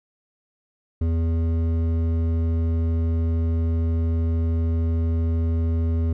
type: tone with hard clipping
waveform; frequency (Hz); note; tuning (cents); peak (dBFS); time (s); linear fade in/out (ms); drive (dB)
triangle; 82.41; E2; 0; -21; 1.01-6.13; 5; 14
effects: none

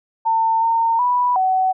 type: tone with pitch steps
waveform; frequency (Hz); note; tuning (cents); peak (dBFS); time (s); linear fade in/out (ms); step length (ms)
sine; 900 / 914 / 984 / 752; A5 / A#5 / B5 / F#5; +39 / -34 / -7 / +28; -14; 0.25-1.73; 20; 370
effects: none

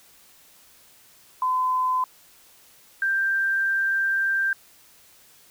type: tone pair in turn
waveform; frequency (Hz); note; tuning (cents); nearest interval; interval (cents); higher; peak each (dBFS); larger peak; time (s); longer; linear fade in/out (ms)
sine; 1019 / 1577.9; C6 / G6; -46 / +11; minor sixth; 757; second; -20; neither; 1.42-2.04 / 3.02-4.53; second; 2
effects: white hiss -54 dBFS RMS until 5.5 s

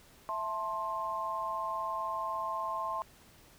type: chord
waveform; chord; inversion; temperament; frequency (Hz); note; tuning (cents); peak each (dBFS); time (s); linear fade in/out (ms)
sine; A minor; second; just; 660 / 880 / 1056; E5 / A5 / C6; +2 / 0 / +16; -40 / -39 / -34; 0.29-3.02; 0
effects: pink hiss -59 dBFS RMS until 3.58 s

